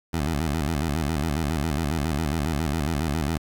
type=tone with vibrato; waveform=15% pulse; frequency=76.6 Hz; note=D#2; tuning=27 cents flat; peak=-17 dBFS; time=0.13-3.38 s; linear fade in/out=10 ms; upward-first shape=square; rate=7.3 Hz; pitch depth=130 cents each way; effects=8-bit